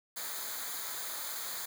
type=noise with comb filter; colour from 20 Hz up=white; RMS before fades=-39 dBFS; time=0.16-1.66 s; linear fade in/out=10 ms; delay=0.36 ms; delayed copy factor=-0.75; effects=none